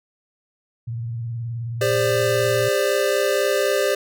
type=tone with vibrato; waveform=sine; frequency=116.6 Hz; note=A#2; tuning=1 cent sharp; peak=-25 dBFS; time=0.87-2.69 s; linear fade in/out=10 ms; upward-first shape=sine; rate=19 Hz; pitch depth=72 cents each way
type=chord; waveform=square; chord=G suspended fourth; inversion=none; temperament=equal with one note detuned; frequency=401.6 / 523.3 / 587.3 Hz; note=G4 / C5 / D5; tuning=+42 / 0 / 0 cents; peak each=-23 dBFS; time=1.81-3.95 s; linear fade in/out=5 ms
effects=none